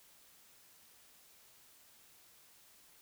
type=silence; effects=white hiss -63 dBFS RMS until 3.01 s